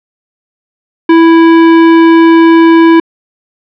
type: tone with hard clipping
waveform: sine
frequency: 329.9 Hz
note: E4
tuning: 1 cent sharp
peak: -3 dBFS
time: 1.09-3 s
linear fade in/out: 5 ms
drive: 16 dB
effects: low-pass 3000 Hz 12 dB/octave